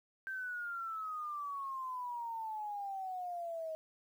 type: exponential sweep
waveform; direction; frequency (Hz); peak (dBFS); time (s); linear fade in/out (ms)
sine; down; 1568 to 630; -38; 0.27-3.75; 0
effects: 11-bit